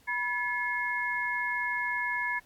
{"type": "tone cluster", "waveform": "sine", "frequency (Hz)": [977, 1715, 2159], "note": ["B5", "A6", "C#7"], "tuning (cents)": [-19, -45, -46], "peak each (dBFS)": [-34, -31, -33], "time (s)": [0.07, 2.4], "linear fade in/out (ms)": 20, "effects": ["pink hiss -62 dBFS RMS until 2.45 s", "AAC 64 kbps"]}